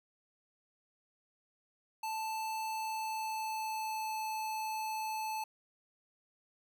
square tone with pitch glide, 880 to 871.4 Hz, A5 to A5, 0 to -17 cents, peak -36 dBFS, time 2.03-5.44 s, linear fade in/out 5 ms, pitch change -17 cents, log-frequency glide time 2.67-4.19 s, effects none

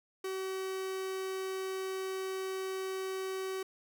45% pulse tone, 380 Hz, F#4, 46 cents sharp, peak -35 dBFS, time 0.24-3.63 s, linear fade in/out 5 ms, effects none

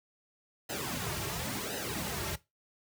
pink noise with flanger, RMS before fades -36 dBFS, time 0.69-2.36 s, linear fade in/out 10 ms, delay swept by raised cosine 0.87 to 4.07 ms, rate 0.94 Hz, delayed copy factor -0.8, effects noise-tail reverb RT60 0.2 s tail -17 dB re dry + high-pass 60 Hz 12 dB/octave

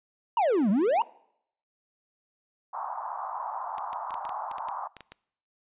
triangle exponential two-way sweep, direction down then up, 983 to 185 to 983 Hz, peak -19 dBFS, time 0.37-1.02 s, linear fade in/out 2 ms, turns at 0.7 s
white band-pass noise, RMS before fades -35 dBFS, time 2.73-4.88 s, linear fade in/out 10 ms, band 750 to 1100 Hz, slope 48 dB/octave
clicks, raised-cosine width 0.2 ms, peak -25 dBFS, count 12, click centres 3.782 / 3.931 / 4.107 / 4.142 / 4.252 / 4.293 / 4.514 / 4.583 / 4.686 / 4.967 / 5.007 / 5.12 s
effects noise-tail reverb RT60 0.7 s tail -23 dB re dry + resampled to 8000 Hz

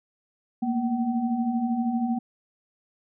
sine tone cluster, 223.9 / 236.6 / 761 Hz, A3 / A#3 / F#5, +30 / +26 / +48 cents, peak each -31 / -24 / -32 dBFS, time 0.62-2.19 s, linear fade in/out 10 ms, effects none

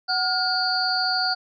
sine tone cluster, 746 / 1427 / 4416 / 4728 Hz, F#5 / F6 / C#8 / D8, +14 / +37 / -7 / +11 cents, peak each -26 dBFS, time 0.08-1.35 s, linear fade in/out 20 ms, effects none

